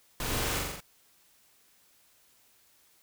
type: noise with echo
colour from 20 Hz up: pink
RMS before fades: -34 dBFS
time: 0.2-0.59 s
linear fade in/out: 2 ms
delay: 43 ms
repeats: 5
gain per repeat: -2 dB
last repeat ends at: 0.805 s
effects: white hiss -64 dBFS RMS until 3.02 s